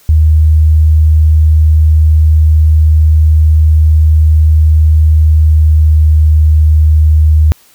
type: tone with pitch glide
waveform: sine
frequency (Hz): 77.78 to 77.15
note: D#2 to D#2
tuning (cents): 0 to -14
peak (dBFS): -3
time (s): 0.09-7.52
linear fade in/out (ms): 0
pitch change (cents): -14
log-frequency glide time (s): 5.21-6.17
effects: white hiss -45 dBFS RMS until 7.74 s